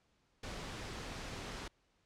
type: noise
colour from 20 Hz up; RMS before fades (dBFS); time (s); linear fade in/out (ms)
pink; -44; 0.43-1.68; 5
effects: pink hiss -75 dBFS RMS until 2.05 s + low-pass 6000 Hz 12 dB/octave